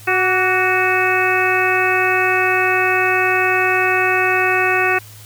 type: harmonic tone with a mistuned harmonic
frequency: 370 Hz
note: F#4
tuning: in tune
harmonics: 1 / 2 / 3 / 4 / 5 / 6 / 7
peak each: -20 / -21 / -23 / -20 / -21 / -24 / -20 dBFS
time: 0.07-4.99 s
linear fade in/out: 10 ms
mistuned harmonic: 3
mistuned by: +47 cents
effects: added 106 Hz sine -39 dBFS peak until 5.25 s + white hiss -42 dBFS RMS until 5.25 s